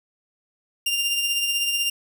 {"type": "tone with tremolo", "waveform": "sawtooth", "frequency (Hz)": 2794, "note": "F7", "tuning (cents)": 0, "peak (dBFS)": -16, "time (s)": [0.86, 1.9], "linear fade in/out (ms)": 5, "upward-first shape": "triangle", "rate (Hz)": 16, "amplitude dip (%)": 45, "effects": []}